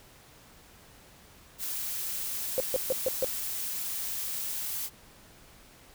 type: noise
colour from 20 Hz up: blue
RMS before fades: -34 dBFS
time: 1.58-4.9 s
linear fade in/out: 50 ms
type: tone bursts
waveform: sine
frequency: 523.3 Hz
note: C5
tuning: in tune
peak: -23 dBFS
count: 5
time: 2.58-3.245 s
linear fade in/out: 0 ms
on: 21 ms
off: 140 ms
effects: pink hiss -55 dBFS RMS until 5.94 s